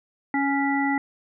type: harmonic tone with a mistuned harmonic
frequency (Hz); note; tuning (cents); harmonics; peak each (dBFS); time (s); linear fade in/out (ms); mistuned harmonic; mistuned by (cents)
278; C#4; +5; 1 / 3 / 5 / 7; -23 / -26 / -35 / -27; 0.34-0.98; 2; 7; +19
effects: none